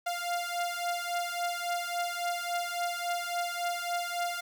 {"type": "beating tone pair", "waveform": "sawtooth", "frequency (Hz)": [697, 700.6], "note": ["F5", "F5"], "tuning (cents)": [-4, 5], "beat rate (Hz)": 3.6, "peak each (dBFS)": -30, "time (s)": [0.06, 4.41], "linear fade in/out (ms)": 10, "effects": []}